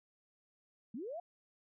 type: linear sweep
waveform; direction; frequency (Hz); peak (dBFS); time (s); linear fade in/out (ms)
sine; up; 196 to 723; -40; 0.94-1.2; 5
effects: none